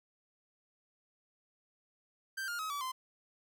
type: tone with pitch steps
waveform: 45% pulse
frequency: 1568 / 1413.2 / 1273.6 / 1147.8 / 1034.5 Hz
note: G6 / F6 / D#6 / D6 / C6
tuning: 0 / +20 / +40 / -40 / -20 cents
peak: -36 dBFS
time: 2.37-2.92 s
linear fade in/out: 10 ms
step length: 110 ms
effects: none